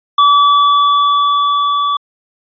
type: tone with level ramp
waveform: square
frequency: 1149 Hz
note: D6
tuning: 38 cents flat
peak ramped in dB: -6 to -13 dBFS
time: 0.18-1.97 s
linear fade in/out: 5 ms
effects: resampled to 11025 Hz

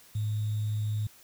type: tone with sample-and-hold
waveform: sine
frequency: 106.4 Hz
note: G#2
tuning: 42 cents sharp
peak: -27 dBFS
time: 0.15-1.07 s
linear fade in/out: 5 ms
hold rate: 3675 Hz
effects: white hiss -56 dBFS RMS until 1.23 s

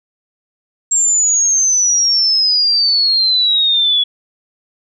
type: exponential sweep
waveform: sine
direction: down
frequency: 7500 to 3373 Hz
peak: -10 dBFS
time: 0.91-4.04 s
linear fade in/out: 10 ms
effects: none

